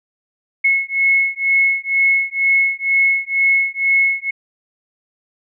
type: beating tone pair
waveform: sine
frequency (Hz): 2183 / 2185.1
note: C#7 / C#7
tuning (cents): -27 / -25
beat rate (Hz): 2.1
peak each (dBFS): -16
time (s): 0.64-4.31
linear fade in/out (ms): 10
effects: none